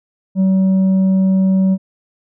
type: tone with tanh clipping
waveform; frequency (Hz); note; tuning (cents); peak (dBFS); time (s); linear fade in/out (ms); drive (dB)
sine; 190; F#3; +46; -11; 0.35-1.78; 50; 4
effects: none